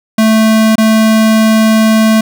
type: tone with dropouts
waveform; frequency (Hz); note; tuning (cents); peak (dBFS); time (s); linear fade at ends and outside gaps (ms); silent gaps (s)
square; 220; A3; 0; -6; 0.18-2.21; 5; 0.756-0.78
effects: none